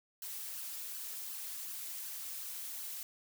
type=noise with flanger; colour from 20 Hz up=blue; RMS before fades=-43 dBFS; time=0.22-3.03 s; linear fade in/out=2 ms; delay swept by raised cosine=0.65 to 4.65 ms; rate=2.7 Hz; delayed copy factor=+0.5; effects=none